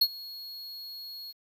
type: tone with ADSR envelope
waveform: square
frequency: 4322 Hz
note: C#8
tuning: 45 cents flat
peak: -18 dBFS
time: 0.01-1.33 s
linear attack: 8 ms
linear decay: 54 ms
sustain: -22 dB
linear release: 27 ms
effects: 10-bit